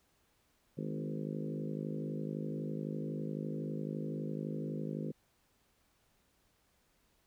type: harmonic tone with a mistuned harmonic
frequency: 51.91 Hz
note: G#1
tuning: in tune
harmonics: 3 / 4 / 5 / 6 / 7 / 8 / 9 / 10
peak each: -40 / -42 / -44 / -46 / -47 / -48 / -49 / -50 dBFS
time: 0.77-5.12 s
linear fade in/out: 10 ms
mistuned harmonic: 4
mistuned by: +16 cents
effects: pink hiss -73 dBFS RMS until 7.26 s